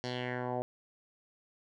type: tone with low-pass filter sweep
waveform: 10% pulse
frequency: 124.5 Hz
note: B2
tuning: 14 cents sharp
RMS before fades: -36 dBFS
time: 0.04-0.62 s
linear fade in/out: 0 ms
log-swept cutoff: 5100 to 630 Hz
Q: 3
effects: none